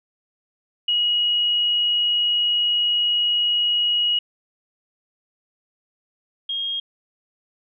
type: tone pair in turn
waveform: sine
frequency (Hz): 2900 / 3249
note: F#7 / G#7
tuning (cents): -35 / -39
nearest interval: major second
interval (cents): 196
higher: second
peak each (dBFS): -17 / -23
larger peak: first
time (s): 0.88-4.19 / 6.49-6.8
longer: first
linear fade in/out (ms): 5
effects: none